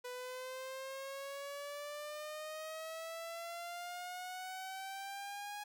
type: exponential sweep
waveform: sawtooth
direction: up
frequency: 493.9 to 830.6 Hz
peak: -39 dBFS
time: 0.04-5.64 s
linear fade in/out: 10 ms
effects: none